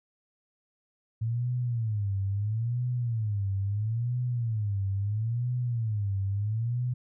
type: tone with vibrato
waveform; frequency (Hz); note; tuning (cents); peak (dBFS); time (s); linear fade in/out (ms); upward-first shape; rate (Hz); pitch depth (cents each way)
sine; 110; A2; 0; -26; 1.21-6.94; 10; sine; 0.75; 210
effects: none